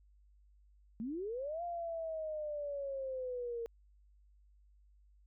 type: linear two-way sweep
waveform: sine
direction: up then down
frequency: 209.8 to 700 to 458.8 Hz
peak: -37 dBFS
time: 1-3.66 s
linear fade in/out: 0 ms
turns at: 1.63 s
effects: added 50 Hz sine -62 dBFS peak until 5.26 s